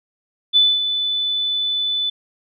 sine tone with ADSR envelope, 3496 Hz, A7, 12 cents flat, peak -9 dBFS, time 0.53-2.1 s, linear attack 34 ms, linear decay 230 ms, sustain -9 dB, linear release 7 ms, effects none

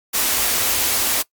white band-stop noise, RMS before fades -19 dBFS, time 0.13-1.23 s, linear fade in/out 20 ms, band 110 to 200 Hz, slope 96 dB/octave, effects noise-tail reverb RT60 0.1 s tail -21 dB re dry + Opus 48 kbps

